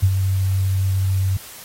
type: tone with ADSR envelope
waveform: sine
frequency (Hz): 95.1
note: F#2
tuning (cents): +48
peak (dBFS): -9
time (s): 0.02-1.37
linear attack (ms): 17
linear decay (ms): 55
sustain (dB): -7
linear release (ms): 4
effects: white hiss -39 dBFS RMS until 1.64 s + AAC 48 kbps